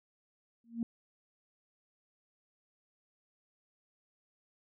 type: tone with exponential growth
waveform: sine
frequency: 232 Hz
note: A#3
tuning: 8 cents flat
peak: -27 dBFS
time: 0.64-0.83 s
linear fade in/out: 2 ms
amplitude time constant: 40 ms
effects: tanh soft clip ceiling -24 dBFS